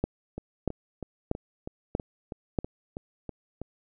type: two click trains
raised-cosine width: 2 ms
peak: -22 / -12 dBFS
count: 11 / 5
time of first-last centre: 0.38-3.616 / 0.04-2.588 s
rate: 3.09 / 1.57 Hz
effects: none